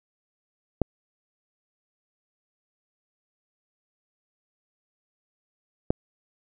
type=clicks; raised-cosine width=2 ms; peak=-7 dBFS; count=2; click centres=0.817 / 5.905 s; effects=none